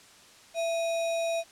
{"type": "tone with sample-and-hold", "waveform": "sine", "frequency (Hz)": 666, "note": "E5", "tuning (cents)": 18, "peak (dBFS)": -26, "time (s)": [0.54, 1.44], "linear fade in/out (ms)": 50, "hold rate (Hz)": 3150, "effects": ["white hiss -54 dBFS RMS until 1.51 s", "low-pass 8000 Hz 12 dB/octave"]}